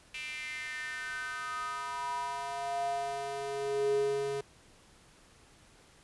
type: tone with high-pass filter sweep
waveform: square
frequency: 139.1 Hz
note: C#3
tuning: 6 cents sharp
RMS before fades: -35 dBFS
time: 0.14-4.41 s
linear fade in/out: 5 ms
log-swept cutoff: 2500 to 330 Hz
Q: 6.3
effects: pink hiss -60 dBFS RMS until 6.03 s + resampled to 24000 Hz